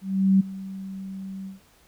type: tone with ADSR envelope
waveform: sine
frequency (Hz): 192.3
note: G3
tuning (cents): -33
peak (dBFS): -13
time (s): 0.01-1.6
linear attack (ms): 390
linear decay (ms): 14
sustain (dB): -19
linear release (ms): 140
effects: pink hiss -58 dBFS RMS until 1.87 s